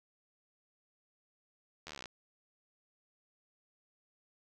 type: slowing click train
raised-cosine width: 0.2 ms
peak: -27 dBFS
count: 14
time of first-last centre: 1.87-2.057 s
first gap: 12 ms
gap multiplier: 1.03
effects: none